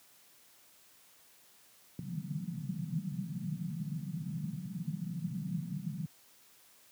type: band-pass noise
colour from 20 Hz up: white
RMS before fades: -38 dBFS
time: 1.99-6.06 s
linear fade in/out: 2 ms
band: 140 to 190 Hz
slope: 48 dB/octave
effects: white hiss -62 dBFS RMS until 6.91 s + high-pass 80 Hz 12 dB/octave